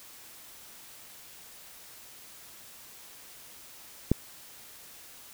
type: click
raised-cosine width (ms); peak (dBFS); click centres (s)
3; -8; 4.116
effects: white hiss -50 dBFS RMS until 5.33 s